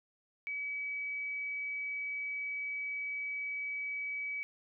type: tone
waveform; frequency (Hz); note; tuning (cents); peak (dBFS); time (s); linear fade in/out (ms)
sine; 2281; C#7; +49; -35; 0.47-4.43; 0
effects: none